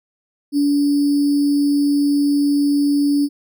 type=tone with sample-and-hold; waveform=sine; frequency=287 Hz; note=D4; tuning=40 cents flat; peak=-13 dBFS; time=0.52-3.29 s; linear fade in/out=50 ms; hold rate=4900 Hz; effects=none

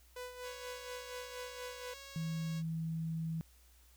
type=tone with tremolo; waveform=sawtooth; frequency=497.7 Hz; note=B4; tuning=13 cents sharp; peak=-38 dBFS; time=0.16-1.94 s; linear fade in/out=5 ms; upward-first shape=sine; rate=4.2 Hz; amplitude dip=60%
type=tone with pitch glide; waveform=5% pulse; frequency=554.4 to 550.6 Hz; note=C#5 to C#5; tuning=0 to -12 cents; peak=-38 dBFS; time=0.42-2.63 s; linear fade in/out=50 ms; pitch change=-12 cents; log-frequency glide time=1.73-1.88 s
type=tone; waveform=sine; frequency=162.3 Hz; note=E3; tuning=27 cents flat; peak=-35 dBFS; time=2.16-3.41 s; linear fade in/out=0 ms
effects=added 60 Hz sine -62 dBFS peak until 3.96 s + white hiss -67 dBFS RMS until 3.96 s

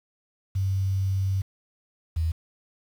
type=tone pair in turn; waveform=sine; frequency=96.2 / 81.07 Hz; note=G2 / E2; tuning=-32 / -28 cents; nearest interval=minor third; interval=296 cents; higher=first; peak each=-22 dBFS; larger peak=neither; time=0.55-1.42 / 2.16-2.32 s; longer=first; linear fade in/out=10 ms; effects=8-bit

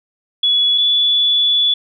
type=tone pair in turn; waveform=sine; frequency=3394 / 3437 Hz; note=G#7 / A7; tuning=+37 / -41 cents; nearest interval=unison; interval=22 cents; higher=second; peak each=-11 dBFS; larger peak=neither; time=0.43-0.78 / 0.78-1.74 s; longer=second; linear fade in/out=5 ms; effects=none

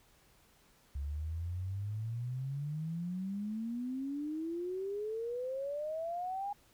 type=exponential sweep; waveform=sine; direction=up; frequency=68.4 to 823 Hz; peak=-35 dBFS; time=0.95-6.53 s; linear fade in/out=5 ms; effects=pink hiss -66 dBFS RMS until 6.73 s

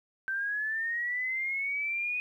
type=linear sweep; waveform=sine; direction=up; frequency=1547 to 2489 Hz; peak=-29 dBFS; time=0.28-2.2 s; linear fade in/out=0 ms; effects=11-bit

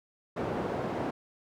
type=band-pass noise; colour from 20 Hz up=white; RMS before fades=-33 dBFS; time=0.36-1.11 s; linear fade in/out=10 ms; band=100 to 610 Hz; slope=12 dB/octave; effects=none

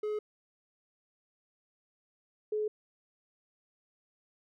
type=tone pair in turn; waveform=triangle / sine; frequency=423.5 / 425.9 Hz; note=G#4 / G#4; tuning=+34 / +44 cents; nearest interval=unison; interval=10 cents; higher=second; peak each=-29 / -29 dBFS; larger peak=neither; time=0.03-0.19 / 2.52-2.68 s; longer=neither; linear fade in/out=5 ms; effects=none

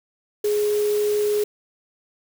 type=tone in noise; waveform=sine; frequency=417.5 Hz; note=G#4; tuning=9 cents sharp; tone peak=-18 dBFS; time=0.44-1.44 s; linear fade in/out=5 ms; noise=white; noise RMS=-35 dBFS; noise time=0.44-1.44 s; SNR=+14 dB; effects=none

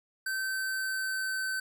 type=tone with pitch glide; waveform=square; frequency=1545 to 1533.4 Hz; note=G6 to G6; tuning=-26 to -39 cents; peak=-31 dBFS; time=0.26-1.6 s; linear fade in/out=5 ms; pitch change=-13 cents; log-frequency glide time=0.37-1.48 s; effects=none

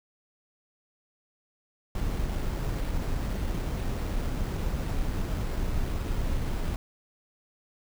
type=noise with sample-and-hold; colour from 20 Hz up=brown; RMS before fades=-29 dBFS; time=1.95-6.76 s; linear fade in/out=2 ms; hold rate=6300 Hz; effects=none

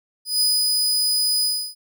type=tone with ADSR envelope; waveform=sawtooth; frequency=4978 Hz; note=D#8; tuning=in tune; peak=-13 dBFS; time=0.25-1.75 s; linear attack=160 ms; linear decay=220 ms; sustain=-2 dB; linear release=310 ms; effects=none

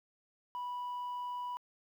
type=tone; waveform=sine; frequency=983 Hz; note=B5; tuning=8 cents flat; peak=-34 dBFS; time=0.55-1.57 s; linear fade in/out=0 ms; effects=tanh soft clip ceiling -36 dBFS + 11-bit

